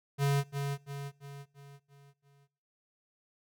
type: tone with echo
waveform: square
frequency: 140.7 Hz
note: C#3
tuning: 26 cents sharp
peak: -26 dBFS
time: 0.18-0.44 s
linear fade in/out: 50 ms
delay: 340 ms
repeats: 6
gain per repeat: -6 dB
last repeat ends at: 2.48 s
effects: noise-tail reverb RT60 0.8 s tail -25 dB re dry